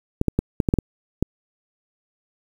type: clicks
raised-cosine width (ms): 3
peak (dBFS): -5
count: 8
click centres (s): 0.214 / 0.283 / 0.39 / 0.602 / 0.688 / 0.739 / 0.787 / 1.226
effects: 7-bit